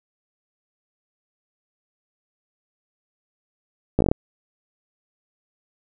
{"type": "slowing click train", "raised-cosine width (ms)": 2, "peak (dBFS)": -4, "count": 7, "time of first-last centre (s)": [3.99, 4.115], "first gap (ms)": 15, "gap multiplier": 1.13, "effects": []}